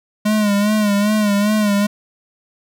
square tone with vibrato, 208 Hz, G#3, 3 cents sharp, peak -14 dBFS, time 0.25-1.87 s, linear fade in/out 10 ms, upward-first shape sine, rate 2.5 Hz, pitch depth 59 cents each way, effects none

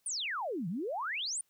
sine exponential two-way sweep, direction down then up, 9780 to 155.56 to 9780 Hz, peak -33 dBFS, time 0.06-1.41 s, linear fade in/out 2 ms, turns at 0.68 s, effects white hiss -75 dBFS RMS until 1.49 s

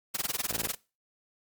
white noise with tremolo, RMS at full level -29 dBFS, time 0.14-0.75 s, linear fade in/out 10 ms, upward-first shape sine, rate 20 Hz, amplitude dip 100%
5% pulse tone, 55.3 Hz, A1, 9 cents sharp, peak -28 dBFS, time 0.49-0.69 s, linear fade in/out 10 ms
effects noise-tail reverb RT60 0.3 s tail -21 dB re dry + Opus 48 kbps

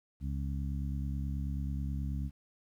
harmonic tone, 69.3 Hz, C#2, in tune, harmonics 1 / 2 / 3 / 4, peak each -34 / -38 / -42 / -47 dBFS, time 0.2-2.31 s, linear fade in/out 50 ms, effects 11-bit

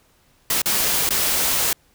white noise with dropouts, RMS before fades -20 dBFS, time 0.5-1.73 s, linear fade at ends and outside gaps 2 ms, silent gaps 0.618-0.658 / 1.091-1.106 s, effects pink hiss -59 dBFS RMS until 1.94 s

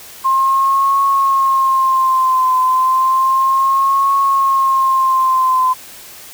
sine tone with vibrato, 1061 Hz, C6, 24 cents sharp, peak -10 dBFS, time 0.24-5.74 s, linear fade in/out 20 ms, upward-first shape triangle, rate 0.32 Hz, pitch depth 62 cents each way, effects white hiss -36 dBFS RMS until 6.33 s

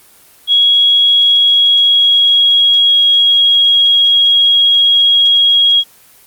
sine tone with pitch glide, 3322 to 3295 Hz, G#7 to G#7, 0 to -14 cents, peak -6 dBFS, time 0.47-5.84 s, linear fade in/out 50 ms, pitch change -14 cents, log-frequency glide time 1.04-3.48 s, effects white hiss -44 dBFS RMS until 6.26 s + Opus 24 kbps

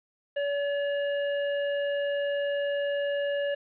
square tone, 570 Hz, C#5, 48 cents sharp, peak -27 dBFS, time 0.36-3.55 s, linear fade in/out 10 ms, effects resampled to 8000 Hz + 9-bit

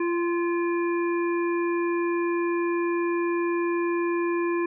harmonic tone with a mistuned harmonic, 343.5 Hz, F4, 29 cents flat, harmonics 1 / 3 / 5 / 7, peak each -23 / -32 / -37 / -38 dBFS, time 0-4.66 s, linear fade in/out 5 ms, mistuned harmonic 3, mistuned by +19 cents, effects none

